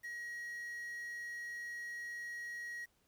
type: tone with quantisation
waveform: triangle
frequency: 1899 Hz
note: A#6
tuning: 32 cents sharp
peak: -40 dBFS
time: 0.03-2.86 s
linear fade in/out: 20 ms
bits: 10
effects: pink hiss -75 dBFS RMS until 3.07 s